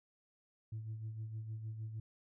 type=tone with tremolo; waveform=sine; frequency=110 Hz; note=A2; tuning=in tune; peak=-37 dBFS; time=0.72-2 s; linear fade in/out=5 ms; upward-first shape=sine; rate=6.5 Hz; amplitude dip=55%; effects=tanh soft clip ceiling -37 dBFS